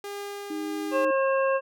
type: tone with tremolo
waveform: sawtooth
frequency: 404.5 Hz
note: G#4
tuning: 46 cents flat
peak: -29 dBFS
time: 0.04-1.05 s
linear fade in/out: 2 ms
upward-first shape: triangle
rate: 1.6 Hz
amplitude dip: 30%
type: tone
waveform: sine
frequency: 311.1 Hz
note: D#4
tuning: in tune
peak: -30 dBFS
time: 0.5-1.11 s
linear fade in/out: 5 ms
type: harmonic tone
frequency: 538 Hz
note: C5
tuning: 48 cents sharp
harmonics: 1 / 2 / 3 / 5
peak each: -22 / -28 / -32 / -36 dBFS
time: 0.91-1.61 s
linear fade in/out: 50 ms
effects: none